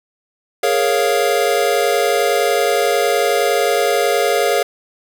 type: chord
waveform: square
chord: Bb minor seventh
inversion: third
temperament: equal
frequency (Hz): 415.3 / 466.2 / 554.4 / 698.5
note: Ab4 / Bb4 / Db5 / F5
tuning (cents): 0 / 0 / 0 / 0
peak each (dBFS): -20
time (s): 0.63-4.63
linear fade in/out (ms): 5
effects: none